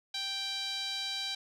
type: tone with band-pass filter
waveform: sawtooth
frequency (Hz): 784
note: G5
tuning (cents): 0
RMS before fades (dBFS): -36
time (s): 0.14-1.35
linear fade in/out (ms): 5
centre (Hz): 4000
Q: 3.8
effects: none